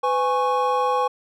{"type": "tone cluster", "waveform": "triangle", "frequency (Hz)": [503, 827, 1101], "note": ["B4", "G#5", "C#6"], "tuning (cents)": [32, -8, -12], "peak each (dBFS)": -21, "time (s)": [0.03, 1.08], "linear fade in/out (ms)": 10, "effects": []}